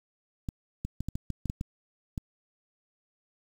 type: clicks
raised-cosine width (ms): 5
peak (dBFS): -20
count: 10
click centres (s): 0.488 / 0.85 / 1.006 / 1.086 / 1.155 / 1.303 / 1.457 / 1.499 / 1.611 / 2.178
effects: 8-bit